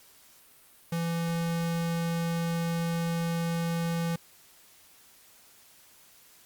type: tone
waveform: square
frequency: 167.8 Hz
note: E3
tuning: 31 cents sharp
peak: -28 dBFS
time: 0.92-4.16 s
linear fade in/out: 5 ms
effects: white hiss -57 dBFS RMS until 6.45 s + Opus 48 kbps